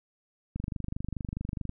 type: click train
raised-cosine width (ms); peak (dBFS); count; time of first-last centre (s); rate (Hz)
5; -21; 29; 0.56-1.694; 24.7
effects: none